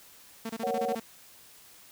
sawtooth tone bursts, 225.7 Hz, A3, 44 cents sharp, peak -29 dBFS, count 8, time 0.45-0.999 s, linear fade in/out 5 ms, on 45 ms, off 27 ms
sine chord, F# major, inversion first, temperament equal with one note detuned, 468.1 / 554.4 / 740 Hz, A#4 / C#5 / F#5, +7 / 0 / 0 cents, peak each -32 / -33 / -31 dBFS, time 0.63-0.95 s, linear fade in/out 2 ms
effects white hiss -54 dBFS RMS until 1.91 s

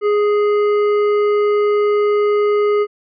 triangle tone with hard clipping, 415.3 Hz, G#4, in tune, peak -14 dBFS, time 0.01-2.87 s, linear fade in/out 50 ms, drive 13 dB, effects resampled to 11025 Hz

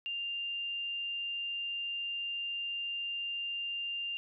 sine tone, 2794 Hz, F7, in tune, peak -34 dBFS, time 0.06-4.17 s, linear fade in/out 0 ms, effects none

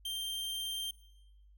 45% pulse tone, 3159 Hz, G7, 13 cents sharp, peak -35 dBFS, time 0.05-0.91 s, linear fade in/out 5 ms, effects noise-tail reverb RT60 1.0 s tail -21 dB re dry + added 50 Hz sine -57 dBFS peak until 1.57 s

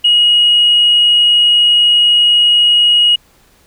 sine tone, 2892 Hz, F#7, 40 cents flat, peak -5 dBFS, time 0.04-3.16 s, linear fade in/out 10 ms, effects tanh soft clip ceiling -2 dBFS + pink hiss -50 dBFS RMS until 3.66 s

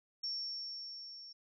sine tone with level ramp, 5470 Hz, F8, 37 cents flat, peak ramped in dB -35 to -49 dBFS, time 0.23-1.33 s, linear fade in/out 10 ms, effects none

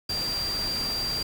sine tone in noise, 4729 Hz, D8, 11 cents sharp, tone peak -27 dBFS, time 0.09-1.23 s, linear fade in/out 5 ms, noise pink, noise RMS -35 dBFS, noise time 0.09-1.23 s, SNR +5 dB, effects none

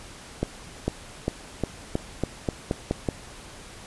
accelerating click train, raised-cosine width 2 ms, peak -10 dBFS, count 10, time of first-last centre 0.43-3.088 s, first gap 450 ms, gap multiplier 0.89, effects pink hiss -44 dBFS RMS until 3.86 s + resampled to 24000 Hz

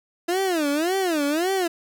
30% pulse tone with vibrato, 332 Hz, E4, 12 cents sharp, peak -18 dBFS, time 0.28-1.68 s, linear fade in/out 10 ms, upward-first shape sine, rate 1.8 Hz, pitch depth 270 cents each way, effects none

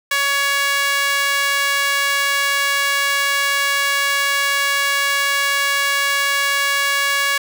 sawtooth tone with high-pass filter, 561 Hz, C#5, 21 cents sharp, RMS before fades -18 dBFS, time 0.11-7.38 s, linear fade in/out 5 ms, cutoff 1600 Hz, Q 1.6, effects none

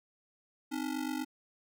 square ring-modulated tone, 284.2 Hz, C#4, 43 cents sharp, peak -31 dBFS, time 0.71-1.25 s, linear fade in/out 20 ms, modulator 24.1 Hz, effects none

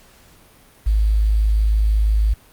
sine tone with quantisation, 53 Hz, G#1, 36 cents sharp, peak -13 dBFS, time 0.86-2.34 s, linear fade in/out 10 ms, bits 7, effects pink hiss -50 dBFS RMS until 2.52 s + Opus 48 kbps

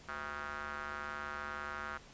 square tone with band-pass filter, 73.2 Hz, D2, 5 cents flat, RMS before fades -42 dBFS, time 0.08-1.98 s, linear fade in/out 10 ms, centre 1400 Hz, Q 3.9, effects pink hiss -57 dBFS RMS until 2.13 s + resampled to 16000 Hz

